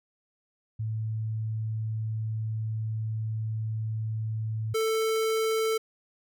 sine / square tone pair in turn, 110 / 442.9 Hz, A2 / A4, 0 / +11 cents, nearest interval 2 octaves, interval 2411 cents, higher second, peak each -28 / -25 dBFS, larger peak second, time 0.79-4.74 / 4.74-5.78 s, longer first, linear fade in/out 10 ms, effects none

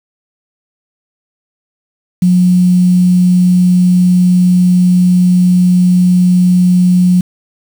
sine tone with quantisation, 180.2 Hz, F#3, 45 cents flat, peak -5 dBFS, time 2.22-7.21 s, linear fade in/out 5 ms, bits 5, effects none

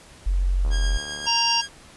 sine tone, 45.7 Hz, F#1, 21 cents flat, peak -18 dBFS, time 0.26-0.98 s, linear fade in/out 10 ms
click train, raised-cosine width 1 ms, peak -26 dBFS, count 47, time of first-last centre 0.65-1.27 s, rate 74.2 Hz
15% pulse tone with tremolo, 1627 Hz, G#6, 36 cents flat, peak -22 dBFS, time 0.7-1.69 s, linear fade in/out 50 ms, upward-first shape triangle, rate 7.7 Hz, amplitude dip 40%
harmonic tone, 932.3 Hz, A#5, in tune, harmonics 1 / 3 / 5 / 6, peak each -24 / -24 / -24 / -24 dBFS, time 1.26-1.62 s, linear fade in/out 20 ms
effects pink hiss -48 dBFS RMS until 1.96 s + resampled to 24000 Hz

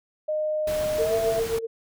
sine tone with pitch glide, 614 to 665.7 Hz, D#5 to E5, -23 to +17 cents, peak -23 dBFS, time 0.28-1.4 s, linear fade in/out 10 ms, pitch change +140 cents, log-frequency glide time 1.01-1.15 s
pink noise, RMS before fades -35 dBFS, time 0.67-1.59 s, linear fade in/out 5 ms
sine tone with tremolo, 454.2 Hz, A#4, 45 cents flat, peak -20 dBFS, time 0.98-1.67 s, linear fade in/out 20 ms, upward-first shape triangle, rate 7.5 Hz, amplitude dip 85%
effects none

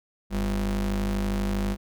square ring-modulated tone, 74.6 Hz, D2, 28 cents sharp, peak -22 dBFS, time 0.3-1.77 s, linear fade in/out 50 ms, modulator 123 Hz, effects none

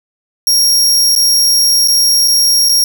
sawtooth tone with dropouts, 5588 Hz, F8, in tune, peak -5 dBFS, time 0.47-2.84 s, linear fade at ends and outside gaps 1 ms, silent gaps 1.152-1.162 / 1.876-1.883 / 2.277-2.281 / 2.688-2.693 s, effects none

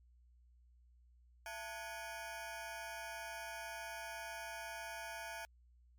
20% pulse ring-modulated tone, 784 Hz, G5, in tune, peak -36 dBFS, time 1.46-5.45 s, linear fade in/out 0 ms, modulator 109 Hz, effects added 60 Hz sine -63 dBFS peak until 5.98 s + MP3 96 kbps

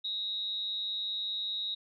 sine tone with amplitude modulation, 3805 Hz, A#7, 35 cents sharp, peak -29 dBFS, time 0.04-1.75 s, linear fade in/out 10 ms, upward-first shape sine, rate 205 Hz, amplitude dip 65%, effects none

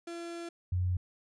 35% pulse / sine tone pair in turn, 340 / 90.52 Hz, F4 / F#2, -46 / -37 cents, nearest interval octave + major seventh, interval 2291 cents, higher first, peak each -37 / -27 dBFS, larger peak second, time 0.07-0.49 / 0.72-0.97 s, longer first, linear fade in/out 5 ms, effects resampled to 22050 Hz

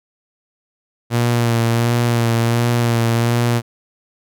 sawtooth tone with vibrato, 117.6 Hz, A#2, 16 cents sharp, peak -10 dBFS, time 1.1-3.62 s, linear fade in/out 50 ms, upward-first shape sine, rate 1.4 Hz, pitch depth 29 cents each way, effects none

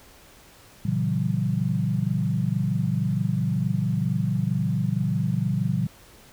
sine chord, F# dominant seventh, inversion first, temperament equal with one note detuned, 116.54 / 138.59 / 164.81 / 189.32 Hz, A#2 / C#3 / E3 / F#3, 0 / 0 / 0 / +40 cents, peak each -27 dBFS, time 0.85-5.87 s, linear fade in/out 5 ms, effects pink hiss -51 dBFS RMS until 6.32 s

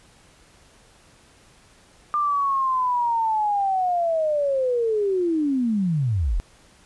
sine linear sweep, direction down, 1200 to 32.92 Hz, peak -19 dBFS, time 2.14-6.4 s, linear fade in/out 0 ms, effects pink hiss -54 dBFS RMS until 6.85 s + resampled to 24000 Hz

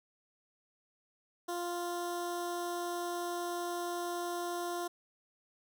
15% pulse tone with notch filter, 349.2 Hz, F4, in tune, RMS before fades -37 dBFS, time 1.48-4.88 s, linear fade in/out 10 ms, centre 2300 Hz, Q 0.79, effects none

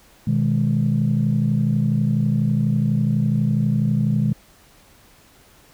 sine chord, G# minor, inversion first, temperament equal, 123.47 / 155.56 / 207.7 Hz, B2 / D#3 / G#3, 0 / 0 / 0 cents, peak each -20 dBFS, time 0.27-4.33 s, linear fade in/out 5 ms, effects tanh soft clip ceiling -9 dBFS + pink hiss -52 dBFS RMS until 5.73 s

